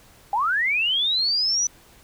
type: linear sweep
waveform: sine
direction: up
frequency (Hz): 769 to 5990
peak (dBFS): -19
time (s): 0.33-1.67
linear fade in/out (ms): 2
effects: pink hiss -52 dBFS RMS until 2.03 s